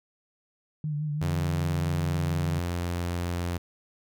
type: tone with vibrato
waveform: sine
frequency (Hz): 150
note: D3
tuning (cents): +37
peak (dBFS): -27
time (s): 0.84-2.59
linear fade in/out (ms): 2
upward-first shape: triangle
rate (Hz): 6.2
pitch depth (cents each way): 53
type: tone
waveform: sawtooth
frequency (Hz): 87.2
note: F2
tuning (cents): -2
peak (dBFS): -24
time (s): 1.21-3.58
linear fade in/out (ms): 10
effects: none